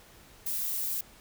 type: noise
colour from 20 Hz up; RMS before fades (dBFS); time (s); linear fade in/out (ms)
violet; -32; 0.46-1.01; 5
effects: pink hiss -55 dBFS RMS until 1.2 s